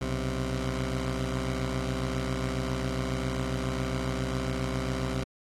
15% pulse tone pair together, 61.74 / 130.82 Hz, B1 / C3, 0 / 0 cents, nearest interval octave + minor second, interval 1300 cents, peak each -25 dBFS, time 0.01-5.24 s, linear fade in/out 5 ms, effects low-pass 9000 Hz 12 dB/octave + AAC 48 kbps

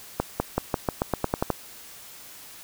accelerating click train, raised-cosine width 1 ms, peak -8 dBFS, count 11, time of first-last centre 0.2-1.503 s, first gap 200 ms, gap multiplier 0.9, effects white hiss -45 dBFS RMS until 2.63 s

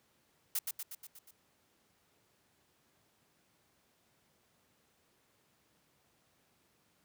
blue noise with echo, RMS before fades -33 dBFS, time 0.55-0.59 s, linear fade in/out 5 ms, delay 120 ms, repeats 6, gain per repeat -4 dB, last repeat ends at 1.31 s, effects pink hiss -72 dBFS RMS until 7.04 s + high-pass 100 Hz 12 dB/octave

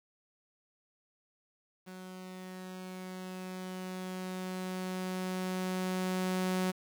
sawtooth tone with level ramp, 185 Hz, F#3, in tune, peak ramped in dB -41 to -25 dBFS, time 1.86-6.72 s, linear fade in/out 20 ms, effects 10-bit

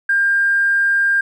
triangle tone with tanh clipping, 1600 Hz, G6, 35 cents sharp, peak -12 dBFS, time 0.09-1.21 s, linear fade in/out 5 ms, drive 2 dB, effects none

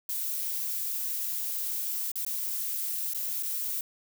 violet noise with dropouts, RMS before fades -32 dBFS, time 0.09-3.81 s, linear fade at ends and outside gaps 2 ms, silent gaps 2.117-2.156 / 2.25-2.264 / 3.136-3.146 / 3.426-3.431 s, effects none

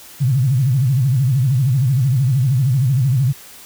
sine tone with vibrato, 130.81 Hz, C3, in tune, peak -12 dBFS, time 0.2-3.33 s, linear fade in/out 20 ms, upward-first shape sine, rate 13 Hz, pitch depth 180 cents each way, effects white hiss -40 dBFS RMS until 3.65 s

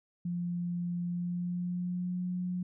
sine tone with pitch glide, 174.61 to 180.14 Hz, F3 to F#3, 0 to -46 cents, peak -31 dBFS, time 0.25-2.63 s, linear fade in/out 5 ms, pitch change +54 cents, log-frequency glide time 1.05-2.21 s, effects none

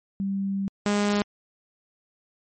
sine / sawtooth tone pair in turn, 196 / 205.4 Hz, G3 / G#3, 0 / -19 cents, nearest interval minor second, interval 81 cents, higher second, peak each -24 / -17 dBFS, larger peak second, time 0.2-0.68 / 0.86-1.22 s, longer first, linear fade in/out 0 ms, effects MP3 32 kbps

